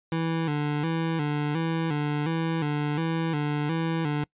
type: tone with vibrato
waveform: 25% pulse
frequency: 155.56 Hz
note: D#3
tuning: in tune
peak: -21 dBFS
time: 0.12-4.24 s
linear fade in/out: 2 ms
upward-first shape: square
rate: 1.4 Hz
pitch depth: 90 cents each way
effects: noise-tail reverb RT60 0.1 s tail -25 dB re dry + resampled to 8000 Hz